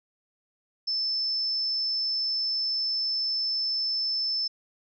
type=tone; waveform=sine; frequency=5274 Hz; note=E8; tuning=in tune; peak=-25 dBFS; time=0.87-4.48 s; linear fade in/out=10 ms; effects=none